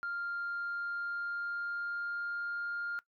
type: tone with pitch glide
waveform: sine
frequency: 1396.9 to 1406.6 Hz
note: F6 to F6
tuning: 0 to +12 cents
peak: -33 dBFS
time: 0.03-2.99 s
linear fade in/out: 0 ms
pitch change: +12 cents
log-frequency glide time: 0.33-2.69 s
effects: noise-tail reverb RT60 0.1 s tail -20 dB re dry + tanh soft clip ceiling -31 dBFS